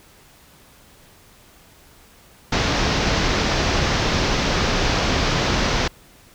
pink low-pass noise, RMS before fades -20 dBFS, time 2.52-5.88 s, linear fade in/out 5 ms, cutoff 6100 Hz, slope 48 dB/octave, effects pink hiss -50 dBFS RMS until 6.34 s

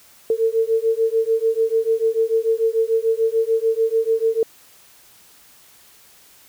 sine beating tone pair, 446.8 / 453.6 Hz, A4 / A#4, +27 / -47 cents, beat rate 6.8 Hz, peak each -19 dBFS, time 0.3-4.43 s, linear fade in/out 2 ms, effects white hiss -50 dBFS RMS until 6.48 s

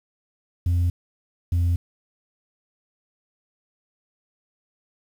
sine tone pair in turn, 87.31 / 86.61 Hz, F2 / F2, 0 / -14 cents, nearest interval unison, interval 14 cents, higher first, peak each -15 dBFS, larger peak neither, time 0.66-0.9 / 1.52-1.76 s, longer neither, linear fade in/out 5 ms, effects tanh soft clip ceiling -17 dBFS + 8-bit

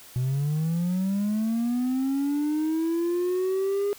triangle linear sweep, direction up, 123.47 to 409.3 Hz, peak -20 dBFS, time 0.16-3.93 s, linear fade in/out 0 ms, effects tanh soft clip ceiling -17 dBFS + white hiss -48 dBFS RMS until 3.98 s

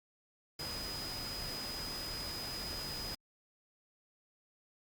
sine tone in noise, 4978 Hz, D#8, in tune, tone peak -41 dBFS, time 0.59-3.15 s, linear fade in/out 5 ms, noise pink, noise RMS -44 dBFS, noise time 0.59-3.15 s, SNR 0 dB, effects Opus 48 kbps

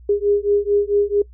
sine beating tone pair, 406.1 / 410.6 Hz, G#4 / G#4, -39 / -20 cents, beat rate 4.5 Hz, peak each -18 dBFS, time 0.09-1.22 s, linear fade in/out 5 ms, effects noise-tail reverb RT60 0.1 s tail -21 dB re dry + added 60 Hz sine -40 dBFS peak until 1.33 s

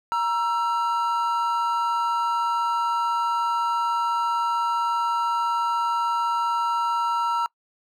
triangle tone pair together, 941.3 / 1337 Hz, A#5 / E6, +17 / +24 cents, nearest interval tritone, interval 607 cents, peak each -21 / -23 dBFS, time 0.12-7.46 s, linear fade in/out 0 ms, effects noise-tail reverb RT60 0.1 s tail -24 dB re dry

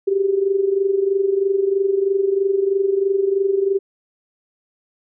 sine tone with amplitude modulation, 392 Hz, G4, in tune, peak -12 dBFS, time 0.07-3.79 s, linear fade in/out 10 ms, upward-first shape sine, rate 23.1 Hz, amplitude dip 70%, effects none

